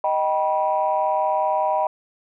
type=chord; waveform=sine; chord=Eb augmented; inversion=none; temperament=just; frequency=622.3 / 777.8 / 972.3 Hz; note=Eb5 / G5 / B5; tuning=0 / -14 / -27 cents; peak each=-22 dBFS; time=0.04-1.87 s; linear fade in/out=2 ms; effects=tanh soft clip ceiling -10 dBFS